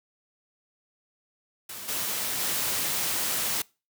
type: noise with level steps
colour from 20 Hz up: white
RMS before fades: -39 / -30 / -28 dBFS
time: 1.69-3.62 s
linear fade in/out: 5 ms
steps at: 1.88 / 2.39 s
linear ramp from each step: 10 ms
effects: noise-tail reverb RT60 0.3 s tail -24 dB re dry + high-pass 80 Hz 12 dB/octave

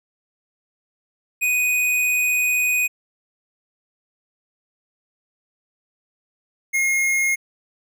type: tone pair in turn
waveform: square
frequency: 2489 / 2148 Hz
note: D#7 / C7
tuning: 0 / +45 cents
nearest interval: minor third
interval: 255 cents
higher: first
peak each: -18 dBFS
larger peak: neither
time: 1.41-2.88 / 6.73-7.36 s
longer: first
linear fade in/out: 20 ms
effects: none

